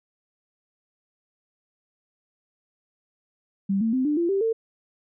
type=tone with pitch steps; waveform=sine; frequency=196 / 225.1 / 258.6 / 297.1 / 341.3 / 392 / 450.3 Hz; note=G3 / A3 / C4 / D4 / F4 / G4 / A4; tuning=0 / +40 / -20 / +20 / -40 / 0 / +40 cents; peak=-20 dBFS; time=3.69-4.53 s; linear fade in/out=10 ms; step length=120 ms; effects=none